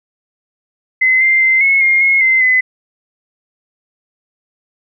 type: tone with pitch steps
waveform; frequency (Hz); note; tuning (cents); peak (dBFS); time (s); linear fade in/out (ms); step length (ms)
sine; 2045 / 2092 / 2076 / 2185 / 2128 / 2164 / 2070 / 2025; C7 / C7 / C7 / C#7 / C7 / C#7 / C7 / B6; -40 / -1 / -14 / -26 / +29 / -42 / -19 / +43; -8; 1.01-2.61; 10; 200
effects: none